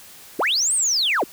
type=linear two-way sweep; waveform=sine; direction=up then down; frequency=218.2 to 8830 to 218.2 Hz; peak=-16 dBFS; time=0.39-1.24 s; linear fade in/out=5 ms; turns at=0.74 s; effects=tanh soft clip ceiling -14 dBFS + white hiss -44 dBFS RMS until 1.32 s